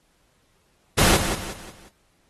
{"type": "noise with echo", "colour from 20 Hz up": "pink", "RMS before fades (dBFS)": -18, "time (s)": [0.97, 1.18], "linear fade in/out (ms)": 20, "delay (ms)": 180, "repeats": 4, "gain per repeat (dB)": -8, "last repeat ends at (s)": 1.9, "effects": ["pink hiss -65 dBFS RMS until 2.29 s", "AAC 32 kbps"]}